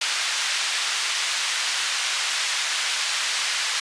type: band-pass noise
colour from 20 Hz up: white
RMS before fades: -25 dBFS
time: 0.01-3.8 s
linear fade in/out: 5 ms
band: 1300 to 4900 Hz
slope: 12 dB/octave
effects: resampled to 22050 Hz